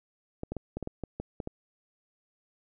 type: clicks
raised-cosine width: 2 ms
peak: -21 dBFS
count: 10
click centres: 0.434 / 0.52 / 0.567 / 0.77 / 0.827 / 0.874 / 1.037 / 1.2 / 1.402 / 1.474 s
effects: none